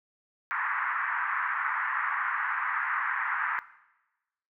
white band-pass noise, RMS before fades -30 dBFS, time 0.51-3.59 s, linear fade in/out 0 ms, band 960 to 1900 Hz, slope 48 dB/octave, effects noise-tail reverb RT60 1.0 s tail -18 dB re dry

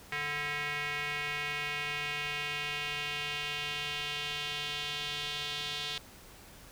square tone with band-pass filter sweep, 146.83 Hz, D3, in tune, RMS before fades -36 dBFS, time 0.12-5.98 s, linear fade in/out 2 ms, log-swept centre 2100 to 3500 Hz, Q 2.9, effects pink hiss -53 dBFS RMS until 6.71 s

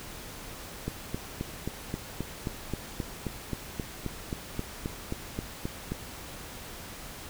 click train, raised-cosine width 3 ms, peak -18 dBFS, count 20, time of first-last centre 0.88-5.92 s, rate 3.77 Hz, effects pink hiss -43 dBFS RMS until 7.29 s

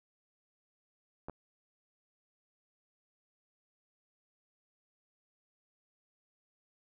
clicks, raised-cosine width 1 ms, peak -28 / -29 dBFS, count 2, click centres 1.285 / 1.297 s, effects none

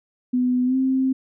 sine tone with pitch glide, 250 to 262.9 Hz, B3 to C4, +21 to +8 cents, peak -17 dBFS, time 0.33-1.13 s, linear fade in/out 10 ms, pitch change +87 cents, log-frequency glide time 0.65-0.76 s, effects none

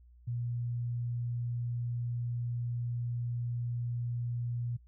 sine tone, 120 Hz, B2, 49 cents flat, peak -32 dBFS, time 0.27-4.77 s, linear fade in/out 10 ms, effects noise-tail reverb RT60 0.1 s tail -23 dB re dry + added 60 Hz sine -55 dBFS peak until 4.87 s

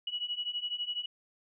sine beating tone pair, 2921 / 2933 Hz, F#7 / F#7, -23 / -16 cents, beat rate 12 Hz, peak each -37 / -35 dBFS, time 0.07-1.06 s, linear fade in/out 5 ms, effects none

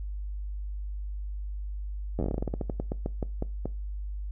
slowing click train, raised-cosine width 2 ms, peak -17 dBFS, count 21, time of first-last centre 2.19-3.656 s, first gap 10 ms, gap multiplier 1.18, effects noise-tail reverb RT60 0.3 s tail -21 dB re dry + added 50 Hz sine -32 dBFS peak until 4.31 s

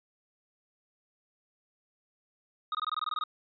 square tone bursts, 1250 Hz, D#6, 8 cents sharp, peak -30 dBFS, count 11, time 2.72-3.238 s, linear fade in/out 2 ms, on 28 ms, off 21 ms, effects resampled to 11025 Hz

